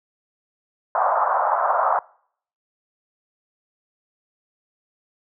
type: band-pass noise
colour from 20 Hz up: pink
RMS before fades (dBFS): -20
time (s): 0.95-1.99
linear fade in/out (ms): 2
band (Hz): 620 to 1300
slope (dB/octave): 48
effects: noise-tail reverb RT60 0.6 s tail -24 dB re dry